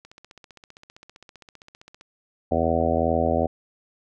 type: click train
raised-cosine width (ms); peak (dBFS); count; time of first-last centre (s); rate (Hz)
0.2; -28; 31; 0.05-2.011; 15.3
type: harmonic tone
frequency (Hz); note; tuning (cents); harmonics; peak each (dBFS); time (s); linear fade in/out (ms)
82.41; E2; 0; 1 / 2 / 3 / 4 / 5 / 6 / 7 / 8 / 9; -28 / -32 / -27 / -31 / -30 / -28 / -26 / -27 / -27; 2.51-3.47; 10
effects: none